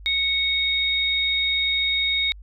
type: tone pair together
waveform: sine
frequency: 2217 / 3733 Hz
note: C#7 / A#7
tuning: 0 / +2 cents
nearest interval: major sixth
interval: 902 cents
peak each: -24 / -21 dBFS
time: 0.06-2.32 s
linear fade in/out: 0 ms
effects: added 50 Hz sine -39 dBFS peak until 2.42 s